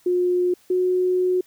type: tone pair in turn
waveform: sine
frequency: 358.5 / 365.4 Hz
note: F4 / F#4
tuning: +45 / -22 cents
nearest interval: unison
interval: 33 cents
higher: second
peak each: -17 dBFS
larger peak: neither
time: 0.06-0.54 / 0.7-1.41 s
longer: second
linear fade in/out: 5 ms
effects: white hiss -57 dBFS RMS until 1.46 s